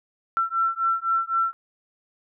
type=beating tone pair; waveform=sine; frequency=1345 / 1348.9 Hz; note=E6 / E6; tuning=+34 / +39 cents; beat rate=3.9 Hz; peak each=-24 dBFS; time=0.37-1.53 s; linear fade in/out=0 ms; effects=none